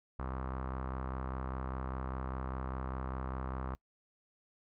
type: tone with low-pass filter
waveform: sawtooth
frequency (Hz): 65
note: C2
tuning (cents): -11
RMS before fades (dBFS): -39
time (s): 0.19-3.75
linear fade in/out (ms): 0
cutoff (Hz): 1200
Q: 3.2
effects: noise-tail reverb RT60 0.1 s tail -24 dB re dry